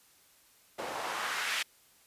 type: noise with band-pass filter sweep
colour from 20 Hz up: white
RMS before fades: -35 dBFS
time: 0.78-1.63 s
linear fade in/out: 10 ms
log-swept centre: 520 to 2400 Hz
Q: 1.4
effects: white hiss -63 dBFS RMS until 2.06 s + resampled to 32000 Hz